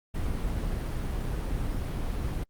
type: noise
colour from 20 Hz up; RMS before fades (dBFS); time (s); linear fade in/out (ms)
brown; -30; 0.14-2.44; 10
effects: Opus 32 kbps